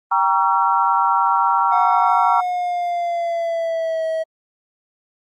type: chord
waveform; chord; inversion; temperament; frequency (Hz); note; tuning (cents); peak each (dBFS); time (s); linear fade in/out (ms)
sine; G diminished seventh; none; just; 784 / 940.8 / 1128.9 / 1354.7; G5 / Bb5 / Db6 / Fb6; 0 / +16 / +31 / +47; -21 / -17 / -21 / -20; 0.11-2.41; 10
type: tone with pitch glide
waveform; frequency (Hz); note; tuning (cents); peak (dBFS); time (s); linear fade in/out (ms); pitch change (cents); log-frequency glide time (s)
triangle; 731 to 643.8; F#5 to E5; -21 to -41; -17; 1.71-4.24; 20; -220; 2.29-4.04
effects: Opus 24 kbps